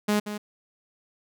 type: tone with echo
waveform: sawtooth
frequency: 208.7 Hz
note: G#3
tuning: 9 cents sharp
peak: -17 dBFS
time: 0.08-0.2 s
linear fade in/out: 10 ms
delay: 180 ms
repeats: 1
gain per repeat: -10 dB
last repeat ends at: 0.38 s
effects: none